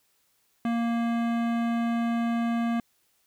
sine tone with hard clipping, 233.1 Hz, A#3, in tune, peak -26 dBFS, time 0.65-2.8 s, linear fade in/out 2 ms, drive 17 dB, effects white hiss -69 dBFS RMS until 3.26 s

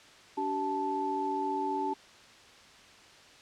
sine tone cluster, 288.8 / 383.8 / 876 Hz, D4 / G4 / A5, -29 / -37 / -8 cents, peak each -36 / -35 / -31 dBFS, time 0.37-1.94 s, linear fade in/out 10 ms, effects white hiss -54 dBFS RMS until 3.41 s + low-pass 5000 Hz 12 dB/octave

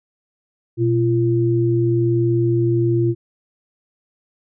sine tone pair together, 121.13 / 342.6 Hz, B2 / F4, -33 / -33 cents, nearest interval octave + tritone, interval 1800 cents, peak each -17 dBFS, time 0.77-3.15 s, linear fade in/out 50 ms, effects none

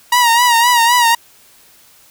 sawtooth tone with vibrato, 952 Hz, A#5, 36 cents sharp, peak -5 dBFS, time 0.12-1.15 s, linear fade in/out 5 ms, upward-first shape sine, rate 3.9 Hz, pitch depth 65 cents each way, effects white hiss -47 dBFS RMS until 2.1 s

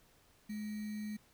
sine tone with sample-and-hold, 211.6 Hz, G#3, 33 cents sharp, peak -38 dBFS, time 0.49-1.17 s, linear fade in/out 10 ms, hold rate 2100 Hz, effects pink hiss -67 dBFS RMS until 1.33 s

